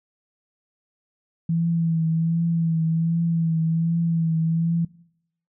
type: tone with vibrato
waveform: sine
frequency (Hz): 164.81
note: E3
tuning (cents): 0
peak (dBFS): -19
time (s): 1.49-4.85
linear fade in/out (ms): 5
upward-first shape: triangle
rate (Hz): 1.3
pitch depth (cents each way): 40
effects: noise-tail reverb RT60 0.7 s tail -21 dB re dry